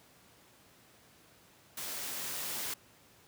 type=noise with level ramp; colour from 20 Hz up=white; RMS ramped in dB=-40 to -37 dBFS; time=1.77-2.74 s; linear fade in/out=5 ms; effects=pink hiss -61 dBFS RMS until 3.27 s + high-pass 100 Hz 12 dB/octave